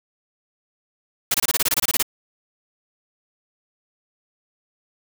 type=noise bursts; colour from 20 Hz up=white; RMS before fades=-19 dBFS; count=13; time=1.31-2.027 s; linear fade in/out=5 ms; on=33 ms; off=24 ms; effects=none